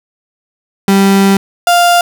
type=tone pair in turn; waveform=35% pulse; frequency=196 / 698.5 Hz; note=G3 / F5; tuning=0 / 0 cents; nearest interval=octave + minor seventh; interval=2200 cents; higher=second; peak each=-4 dBFS; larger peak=neither; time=0.88-1.37 / 1.67-2.01 s; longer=first; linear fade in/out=2 ms; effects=none